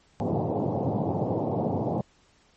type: band-pass noise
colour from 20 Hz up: pink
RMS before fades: -27 dBFS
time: 0.2-2.01 s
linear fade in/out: 0 ms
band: 100 to 860 Hz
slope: 48 dB/octave
effects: pink hiss -62 dBFS RMS until 2.56 s + MP3 32 kbps